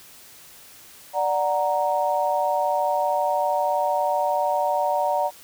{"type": "chord", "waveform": "sine", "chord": "D augmented", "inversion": "none", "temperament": "equal", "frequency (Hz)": [587.3, 740, 932.3], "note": ["D5", "F#5", "A#5"], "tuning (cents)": [0, 0, 0], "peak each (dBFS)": -24, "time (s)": [1.13, 5.31], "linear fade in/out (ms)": 50, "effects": ["white hiss -47 dBFS RMS until 5.43 s"]}